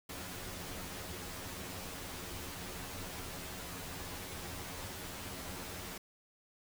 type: noise with comb filter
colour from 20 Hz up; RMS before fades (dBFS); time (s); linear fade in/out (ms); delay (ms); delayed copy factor
pink; -44; 0.09-5.98; 5; 11; +0.8
effects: none